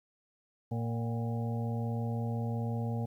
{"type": "harmonic tone with a mistuned harmonic", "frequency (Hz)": 115.7, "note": "A#2", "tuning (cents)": -13, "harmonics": [1, 2, 4, 5, 6, 7], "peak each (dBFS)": [-32, -37, -43, -47, -47, -46], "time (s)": [0.71, 3.06], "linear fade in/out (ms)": 10, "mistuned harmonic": 6, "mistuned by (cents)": 84, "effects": ["11-bit"]}